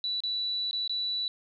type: tone with dropouts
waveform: sine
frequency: 3951 Hz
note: B7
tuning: in tune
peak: -28 dBFS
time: 0.04-1.28 s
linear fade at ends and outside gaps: 1 ms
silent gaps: 0.204-0.236 / 0.711-0.73 / 0.877-0.895 s
effects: none